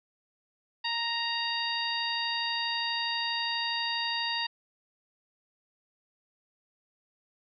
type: harmonic tone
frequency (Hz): 932.3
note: A#5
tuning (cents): 0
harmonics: 1 / 2 / 3 / 4 / 5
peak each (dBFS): -35 / -35 / -35 / -35 / -35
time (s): 0.84-4.47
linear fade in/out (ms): 10
type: clicks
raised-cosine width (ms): 0.2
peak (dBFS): -38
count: 2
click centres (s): 2.722 / 3.515
effects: none